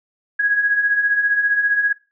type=beating tone pair; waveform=sine; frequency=1645 / 1660 Hz; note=G#6 / G#6; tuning=-17 / -1 cents; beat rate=15 Hz; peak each=-23 / -15 dBFS; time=0.39-1.93 s; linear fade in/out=10 ms; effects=noise-tail reverb RT60 0.3 s tail -20 dB re dry